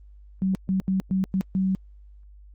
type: tone bursts at uneven times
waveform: sine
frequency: 189.8 Hz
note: F#3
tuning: 44 cents sharp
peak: -20 dBFS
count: 6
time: 0.42-0.55 / 0.69-0.8 / 0.88-1 / 1.11-1.24 / 1.34-1.41 / 1.55-1.75 s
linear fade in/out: 0 ms
effects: added 50 Hz sine -45 dBFS peak until 2.54 s + Opus 24 kbps